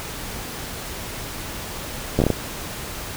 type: slowing click train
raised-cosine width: 2 ms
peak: -4 dBFS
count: 6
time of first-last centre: 2.19-2.303 s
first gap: 12 ms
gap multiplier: 1.32
effects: pink hiss -32 dBFS RMS until 3.16 s